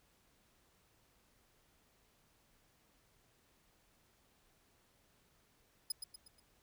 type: tone with echo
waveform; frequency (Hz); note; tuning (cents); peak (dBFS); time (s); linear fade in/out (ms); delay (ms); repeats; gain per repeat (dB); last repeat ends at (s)
20% pulse; 5030; D#8; +18; -29; 5.9-5.92; 5; 120; 4; -7; 6.4
effects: pink hiss -72 dBFS RMS until 6.62 s